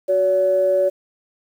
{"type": "tone pair together", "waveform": "sine", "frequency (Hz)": [370, 568.1], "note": ["F#4", "C#5"], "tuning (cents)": [0, 42], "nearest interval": "perfect fifth", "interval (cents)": 742, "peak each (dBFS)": [-22, -14], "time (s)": [0.08, 0.9], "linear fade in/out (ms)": 20, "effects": ["tanh soft clip ceiling -7 dBFS", "8-bit"]}